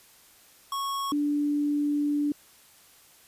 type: tone pair in turn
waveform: square / sine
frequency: 1103 / 292.1 Hz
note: C#6 / D4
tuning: -9 / -9 cents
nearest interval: octave + major seventh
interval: 2300 cents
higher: first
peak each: -29 / -23 dBFS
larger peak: second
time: 0.72-1.12 / 1.12-2.32 s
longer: second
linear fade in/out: 2 ms
effects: white hiss -56 dBFS RMS until 3.27 s + resampled to 32000 Hz